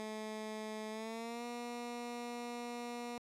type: tone with pitch glide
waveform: 15% pulse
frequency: 216.2 to 239.9 Hz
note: A3 to A#3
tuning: -30 to +50 cents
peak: -35 dBFS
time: 0-3.18 s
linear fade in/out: 0 ms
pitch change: +180 cents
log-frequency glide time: 0.9-1.45 s
effects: low-pass 10000 Hz 12 dB/octave + 12-bit